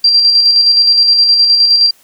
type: tone with tremolo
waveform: sine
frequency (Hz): 4730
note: D8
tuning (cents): +12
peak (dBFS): -4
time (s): 0.04-1.91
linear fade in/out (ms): 5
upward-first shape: square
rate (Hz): 9.6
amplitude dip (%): 35
effects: white hiss -48 dBFS RMS until 2.03 s